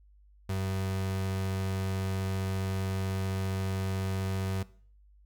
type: tone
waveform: 35% pulse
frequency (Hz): 95.5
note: G2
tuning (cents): -45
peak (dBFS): -28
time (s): 0.49-4.63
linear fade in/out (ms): 5
effects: noise-tail reverb RT60 0.5 s tail -19 dB re dry + added 50 Hz sine -56 dBFS peak until 5.25 s